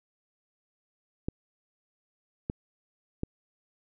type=clicks; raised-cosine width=3 ms; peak=-17 dBFS; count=3; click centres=1.285 / 2.499 / 3.234 s; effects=none